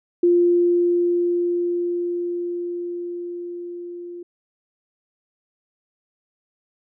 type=tone with level ramp; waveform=sine; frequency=349.2 Hz; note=F4; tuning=in tune; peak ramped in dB=-12 to -32 dBFS; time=0.23-4.23 s; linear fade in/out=5 ms; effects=none